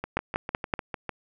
two click trains, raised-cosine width 0.5 ms, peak -9 / -16 dBFS, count 4 / 8, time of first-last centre 0.17-0.738 / 0.04-1.093 s, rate 5.28 / 6.65 Hz, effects none

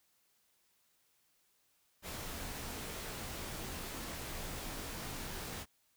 pink noise with comb filter, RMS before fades -43 dBFS, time 2.02-5.66 s, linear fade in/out 50 ms, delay 20 ms, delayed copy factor -0.55, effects white hiss -74 dBFS RMS until 5.96 s

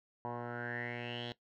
10% pulse tone with low-pass filter sweep, 119.9 Hz, A#2, 49 cents sharp, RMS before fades -41 dBFS, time 0.25-1.32 s, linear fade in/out 0 ms, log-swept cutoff 960 to 3600 Hz, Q 7.9, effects noise-tail reverb RT60 0.1 s tail -17 dB re dry

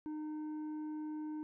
sine tone with tanh clipping, 306.2 Hz, D#4, 28 cents flat, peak -40 dBFS, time 0.06-1.43 s, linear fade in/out 0 ms, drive 6 dB, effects none

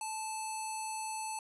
square tone with low-pass filter, 875 Hz, A5, 10 cents flat, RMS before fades -39 dBFS, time 0.01-1.39 s, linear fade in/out 2 ms, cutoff 9000 Hz, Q 9.5, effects none

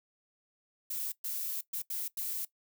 violet noise bursts at uneven times, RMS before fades -36 dBFS, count 5, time 0.9-1.12 / 1.24-1.61 / 1.73-1.82 / 1.9-2.08 / 2.17-2.45 s, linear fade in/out 5 ms, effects noise-tail reverb RT60 0.1 s tail -18 dB re dry

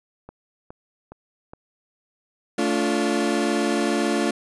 click train, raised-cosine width 1 ms, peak -25 dBFS, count 4, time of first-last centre 0.29-1.535 s, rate 2.41 Hz
30% pulse chord, D minor, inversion second, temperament equal with one note detuned, 220 / 287.3 / 349.2 Hz, A3 / D4 / F4, 0 / -38 / 0 cents, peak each -22 dBFS, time 2.58-4.31 s, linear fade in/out 5 ms
effects resampled to 24000 Hz

